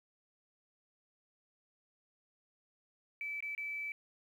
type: tone with dropouts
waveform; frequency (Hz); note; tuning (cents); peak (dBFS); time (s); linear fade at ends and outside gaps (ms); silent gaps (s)
sine; 2310; D7; -29; -37; 3.21-3.92; 1; 3.405-3.425 / 3.55-3.578
effects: 11-bit